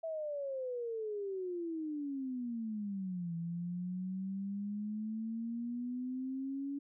sine exponential two-way sweep, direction down then up, 660 to 166.5 to 283.3 Hz, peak -36 dBFS, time 0.03-6.79 s, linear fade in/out 10 ms, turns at 3.35 s, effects none

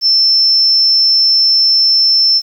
sine tone, 5330 Hz, E8, 18 cents sharp, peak -7 dBFS, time 0.01-2.42 s, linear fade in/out 50 ms, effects 7-bit

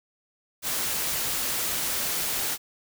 white noise, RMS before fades -28 dBFS, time 0.62-2.58 s, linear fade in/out 50 ms, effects none

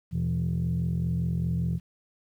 sine tone cluster, 80 / 122.6 / 167.6 Hz, D#2 / B2 / E3, +49 / -12 / +29 cents, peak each -30 / -28 / -26 dBFS, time 0.11-1.8 s, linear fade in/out 50 ms, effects tanh soft clip ceiling -20 dBFS + 10-bit

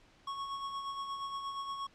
square tone with tremolo, 1104 Hz, C#6, 7 cents flat, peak -36 dBFS, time 0.27-1.87 s, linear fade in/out 5 ms, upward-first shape sine, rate 8.5 Hz, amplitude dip 45%, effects pink hiss -63 dBFS RMS until 1.94 s + low-pass 5000 Hz 12 dB/octave

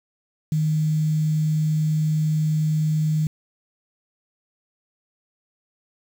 sine tone with quantisation, 154.8 Hz, D#3, 9 cents flat, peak -18 dBFS, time 0.52-3.27 s, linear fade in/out 2 ms, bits 7, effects none

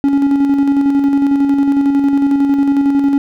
triangle tone with tremolo, 279.3 Hz, C#4, 13 cents sharp, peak -6 dBFS, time 0.04-3.18 s, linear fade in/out 0 ms, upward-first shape square, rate 11 Hz, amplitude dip 35%, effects none

